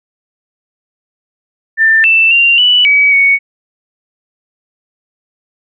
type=tone with pitch steps; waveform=sine; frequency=1786 / 2660 / 2771 / 2963 / 2275 / 2227 Hz; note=A6 / E7 / F7 / F#7 / C#7 / C#7; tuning=+25 / +15 / -14 / +2 / +44 / +7 cents; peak=-5 dBFS; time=1.77-3.39 s; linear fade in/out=50 ms; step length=270 ms; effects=none